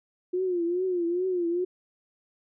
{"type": "tone with vibrato", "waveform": "sine", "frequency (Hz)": 355.9, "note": "F4", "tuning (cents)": 33, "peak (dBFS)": -24, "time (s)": [0.33, 1.65], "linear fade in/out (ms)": 10, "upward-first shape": "triangle", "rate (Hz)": 2.4, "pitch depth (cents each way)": 110, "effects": []}